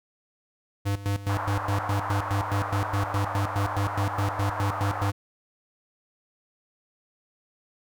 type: tone with tremolo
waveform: square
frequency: 100.1 Hz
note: G2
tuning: 37 cents sharp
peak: -24 dBFS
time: 0.85-5.12 s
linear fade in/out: 20 ms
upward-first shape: square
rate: 4.8 Hz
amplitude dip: 80%
type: band-pass noise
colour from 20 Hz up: pink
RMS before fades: -32 dBFS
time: 1.29-5.1 s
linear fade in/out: 5 ms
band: 730 to 1300 Hz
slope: 24 dB/octave
effects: none